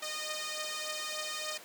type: beating tone pair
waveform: 5% pulse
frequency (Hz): 614 / 617.4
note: D#5 / D#5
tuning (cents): -23 / -14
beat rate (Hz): 3.4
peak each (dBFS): -26 / -29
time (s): 0.02-1.58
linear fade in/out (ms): 10
effects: pink hiss -50 dBFS RMS until 1.64 s + high-pass 400 Hz 12 dB/octave